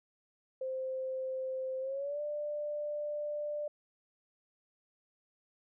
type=tone with pitch glide; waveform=sine; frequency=522 to 592.7 Hz; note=C5 to D5; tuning=-4 to +16 cents; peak=-34 dBFS; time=0.61-3.68 s; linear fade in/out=5 ms; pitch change=+220 cents; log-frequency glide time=1.8-2.21 s; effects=none